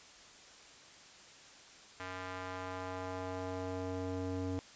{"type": "tone with band-pass filter sweep", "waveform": "square", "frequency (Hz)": 92.5, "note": "F#2", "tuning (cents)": 0, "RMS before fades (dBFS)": -40, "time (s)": [2, 4.59], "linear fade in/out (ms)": 0, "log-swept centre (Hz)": [1600, 320], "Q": 1, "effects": ["white hiss -56 dBFS RMS until 4.75 s", "resampled to 16000 Hz"]}